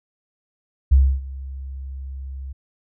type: tone with ADSR envelope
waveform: sine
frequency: 67 Hz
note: C2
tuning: 42 cents sharp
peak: -8 dBFS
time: 0.91-2.53 s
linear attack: 14 ms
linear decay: 280 ms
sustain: -21 dB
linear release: 11 ms
effects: none